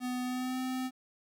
square tone with pitch glide, 250 to 257.2 Hz, B3 to C4, +21 to -30 cents, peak -33 dBFS, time 0-0.91 s, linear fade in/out 50 ms, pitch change +49 cents, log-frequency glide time 0.23-0.59 s, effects 11-bit

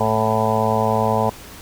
harmonic tone, 110 Hz, A2, in tune, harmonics 1 / 2 / 4 / 5 / 6 / 7 / 8 / 9, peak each -24 / -24 / -24 / -24 / -24 / -24 / -24 / -24 dBFS, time 0-1.3 s, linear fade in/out 5 ms, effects pink hiss -39 dBFS RMS until 1.61 s

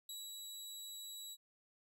20% pulse tone with ADSR envelope, 3902 Hz, B7, 22 cents flat, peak -39 dBFS, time 0.09-1.37 s, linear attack 3 ms, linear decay 210 ms, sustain -2 dB, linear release 45 ms, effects none

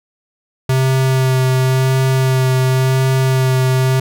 square tone with vibrato, 130.81 Hz, C3, in tune, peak -12 dBFS, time 0.69-4 s, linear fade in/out 5 ms, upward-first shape sine, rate 0.93 Hz, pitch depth 14 cents each way, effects none

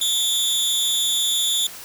sawtooth tone with amplitude modulation, 3520 Hz, A7, in tune, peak -12 dBFS, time 0.01-1.67 s, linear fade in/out 5 ms, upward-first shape sine, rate 274 Hz, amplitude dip 80%, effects white hiss -38 dBFS RMS until 1.84 s

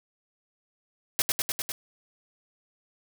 white noise with echo, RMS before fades -24 dBFS, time 1.19-1.22 s, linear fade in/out 0 ms, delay 100 ms, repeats 5, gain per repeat -2 dB, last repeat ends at 1.72 s, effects none

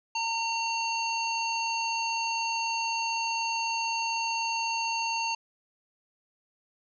harmonic tone with a mistuned harmonic, 914 Hz, A#5, 34 cents flat, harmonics 1 / 3 / 5 / 7, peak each -30 / -32 / -35 / -39 dBFS, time 0.15-5.35 s, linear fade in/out 5 ms, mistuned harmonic 5, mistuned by -24 cents, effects none

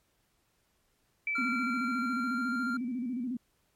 sine tone with exponential decay, 2315 Hz, D7, 25 cents flat, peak -28 dBFS, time 1.27-3.25 s, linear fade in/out 2 ms, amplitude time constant 430 ms
triangle tone with pitch glide, 1380 to 1389.6 Hz, F6 to F6, -21 to -9 cents, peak -30 dBFS, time 1.35-2.77 s, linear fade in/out 5 ms, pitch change +12 cents, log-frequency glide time 2.19-2.5 s
sine tone with vibrato, 246.9 Hz, B3, in tune, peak -31 dBFS, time 1.38-3.37 s, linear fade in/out 5 ms, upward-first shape square, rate 14 Hz, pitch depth 93 cents each way
effects pink hiss -73 dBFS RMS until 3.75 s + MP3 64 kbps

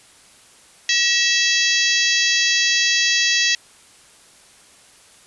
harmonic tone with a mistuned harmonic, 659.3 Hz, E5, in tune, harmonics 3 / 4 / 5 / 6 / 7 / 8 / 9 / 10, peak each -21 / -22 / -23 / -24 / -24 / -25 / -26 / -26 dBFS, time 0.89-3.55 s, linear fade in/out 2 ms, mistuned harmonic 3, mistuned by -57 cents, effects white hiss -49 dBFS RMS until 5.26 s + resampled to 24000 Hz

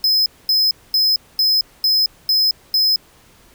square tone bursts, 5100 Hz, D#8, 42 cents sharp, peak -13 dBFS, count 7, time 0.04-2.96 s, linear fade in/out 2 ms, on 220 ms, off 230 ms, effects pink hiss -50 dBFS RMS until 3.54 s

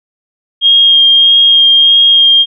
sine tone with vibrato, 3234 Hz, G#7, 47 cents flat, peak -3 dBFS, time 0.61-2.46 s, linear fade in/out 50 ms, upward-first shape sine, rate 1.6 Hz, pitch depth 12 cents each way, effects none

